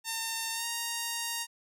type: tone with pitch glide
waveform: 5% pulse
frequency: 907 to 932 Hz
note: A#5 to A#5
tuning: -48 to -1 cents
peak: -20 dBFS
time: 0.04-1.47 s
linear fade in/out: 50 ms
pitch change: +47 cents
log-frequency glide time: 0.53-0.66 s
effects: none